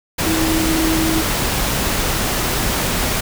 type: tone in noise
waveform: sine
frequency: 320.7 Hz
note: E4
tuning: 48 cents flat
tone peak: -17 dBFS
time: 0.26-1.22 s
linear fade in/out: 10 ms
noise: pink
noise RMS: -19 dBFS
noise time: 0.18-3.21 s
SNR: -1 dB
effects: none